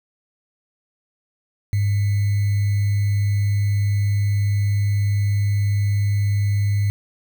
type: tone with sample-and-hold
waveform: sine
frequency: 101.6 Hz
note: G#2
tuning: 38 cents flat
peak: -16 dBFS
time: 1.73-6.9 s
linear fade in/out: 0 ms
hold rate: 2100 Hz
effects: none